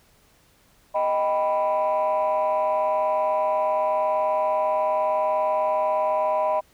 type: chord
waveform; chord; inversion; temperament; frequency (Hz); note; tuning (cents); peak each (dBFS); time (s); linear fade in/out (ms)
sine; Eb augmented; none; equal; 622.3 / 784 / 987.8; Eb5 / G5 / B5; 0 / 0 / 0; -21 / -26 / -23; 0.94-6.61; 20
effects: tanh soft clip ceiling -15 dBFS + pink hiss -59 dBFS RMS until 6.73 s